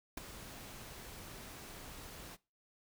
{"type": "noise with ADSR envelope", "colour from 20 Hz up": "pink", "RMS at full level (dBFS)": -41, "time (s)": [0.17, 2.37], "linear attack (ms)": 5, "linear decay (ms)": 13, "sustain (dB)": -9, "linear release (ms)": 32, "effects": ["noise-tail reverb RT60 0.3 s tail -22 dB re dry"]}